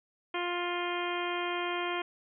harmonic tone, 351.4 Hz, F4, 11 cents sharp, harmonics 1 / 2 / 3 / 4 / 5 / 6 / 7 / 8 / 9, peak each -35 / -38 / -37 / -41 / -43 / -41 / -41 / -47 / -42 dBFS, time 0.34-2.02 s, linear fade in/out 5 ms, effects none

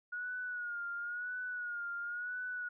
sine tone with vibrato, 1445 Hz, F#6, 41 cents flat, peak -37 dBFS, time 0.12-2.69 s, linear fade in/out 10 ms, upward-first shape sine, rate 0.97 Hz, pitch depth 57 cents each way, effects none

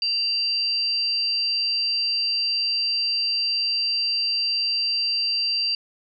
sine tone pair together, 2774 / 4699 Hz, F7 / D8, -12 / 0 cents, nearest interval major sixth, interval 912 cents, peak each -30 / -21 dBFS, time 0.02-5.75 s, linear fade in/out 2 ms, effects none

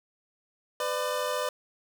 25% pulse tone pair together, 503 / 596.5 Hz, B4 / D5, +32 / +27 cents, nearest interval minor third, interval 295 cents, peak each -27 dBFS, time 0.8-1.49 s, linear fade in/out 2 ms, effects none

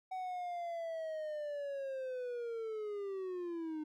triangle linear sweep, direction down, 753 to 302.9 Hz, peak -36 dBFS, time 0.11-3.84 s, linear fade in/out 10 ms, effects none

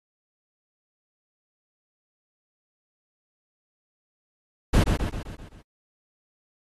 brown noise with echo, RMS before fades -17 dBFS, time 4.73-4.84 s, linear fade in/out 10 ms, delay 130 ms, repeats 6, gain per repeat -5 dB, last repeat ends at 5.62 s, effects AAC 32 kbps

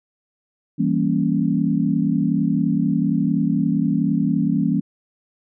sine chord, E diminished seventh, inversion none, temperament equal, 164.81 / 196 / 233.1 / 277.2 Hz, E3 / G3 / Bb3 / Db4, 0 / 0 / 0 / 0 cents, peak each -22 dBFS, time 0.78-4.81 s, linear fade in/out 20 ms, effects none

